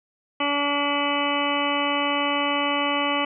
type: harmonic tone with a mistuned harmonic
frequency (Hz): 286.9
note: D4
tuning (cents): -40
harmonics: 1 / 2 / 3 / 4 / 5 / 7 / 8 / 9 / 10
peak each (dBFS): -28 / -29 / -29 / -27 / -37 / -31 / -32 / -32 / -29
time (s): 0.4-3.25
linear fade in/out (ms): 5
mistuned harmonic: 10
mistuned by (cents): +62
effects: none